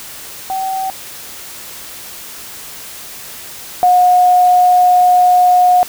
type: tone pair in turn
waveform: sine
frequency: 764 / 723.2 Hz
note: G5 / F#5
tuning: -45 / -40 cents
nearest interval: minor second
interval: 95 cents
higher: first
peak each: -16 / -6 dBFS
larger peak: second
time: 0.5-0.9 / 3.83-5.83 s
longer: second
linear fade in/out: 0 ms
effects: white hiss -31 dBFS RMS until 5.88 s